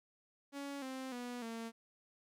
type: tone with pitch steps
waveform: sawtooth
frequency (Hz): 280.9 / 262.1 / 244.5 / 228.2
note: C#4 / C4 / B3 / A#3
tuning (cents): +23 / +3 / -17 / -37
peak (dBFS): -38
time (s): 0.52-1.72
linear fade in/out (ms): 50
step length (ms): 300
effects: low-pass 12000 Hz 12 dB/octave + 13-bit